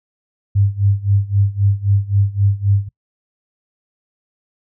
sine tone with tremolo, 100 Hz, G2, 35 cents sharp, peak -9 dBFS, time 0.55-2.89 s, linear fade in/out 10 ms, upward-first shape sine, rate 3.8 Hz, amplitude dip 90%, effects noise-tail reverb RT60 0.1 s tail -24 dB re dry

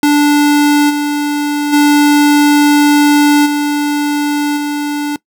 square tone with level steps, 292.6 Hz, D4, 6 cents flat, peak -7 / -13 / -6 / -12 / -15 dBFS, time 0.03-5.16 s, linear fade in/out 2 ms, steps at 0.89 / 1.72 / 3.45 / 4.56 s, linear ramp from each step 20 ms, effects noise-tail reverb RT60 0.1 s tail -21 dB re dry

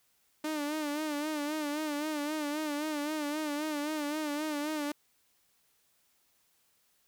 sawtooth tone with vibrato, 300.2 Hz, D4, 38 cents sharp, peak -28 dBFS, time 0.44-4.92 s, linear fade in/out 5 ms, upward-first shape sine, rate 3.8 Hz, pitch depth 70 cents each way, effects white hiss -71 dBFS RMS until 7.07 s

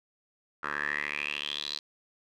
10% pulse tone with band-pass filter sweep, 73.42 Hz, D2, in tune, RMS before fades -34 dBFS, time 0.63-1.79 s, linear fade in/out 5 ms, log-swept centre 1400 to 4300 Hz, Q 7.3, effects none

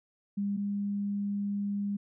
sine tone pair in turn, 201.3 / 202.2 Hz, G3 / G#3, +46 / -46 cents, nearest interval unison, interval 8 cents, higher second, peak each -28 / -29 dBFS, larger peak first, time 0.37-0.57 / 0.57-1.97 s, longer second, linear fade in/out 10 ms, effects none

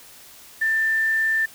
sine tone with quantisation, 1781 Hz, A6, 21 cents sharp, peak -18 dBFS, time 0.61-1.46 s, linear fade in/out 10 ms, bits 7, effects white hiss -46 dBFS RMS until 1.54 s

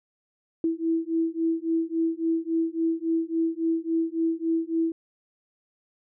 sine beating tone pair, 326.3 / 329.9 Hz, E4 / E4, -18 / +1 cents, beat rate 3.6 Hz, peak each -26 dBFS, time 0.64-4.92 s, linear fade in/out 2 ms, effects none

